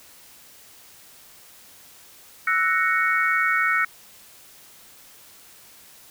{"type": "chord", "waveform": "sine", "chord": "F# dominant seventh", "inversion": "third", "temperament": "equal", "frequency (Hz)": [1318.5, 1480, 1864.7, 2217], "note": ["E6", "F#6", "A#6", "C#7"], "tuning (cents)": [0, 0, 0, 0], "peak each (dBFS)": -24, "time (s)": [2.47, 3.85], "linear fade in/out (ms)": 5, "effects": ["white hiss -49 dBFS RMS until 6.1 s"]}